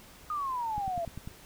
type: exponential sweep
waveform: sine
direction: down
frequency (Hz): 1244.5 to 660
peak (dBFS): -30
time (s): 0.3-1.05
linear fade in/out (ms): 2
type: click train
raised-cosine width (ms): 5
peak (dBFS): -27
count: 6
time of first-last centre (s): 0.78-1.275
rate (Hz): 10.1
effects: pink hiss -53 dBFS RMS until 1.45 s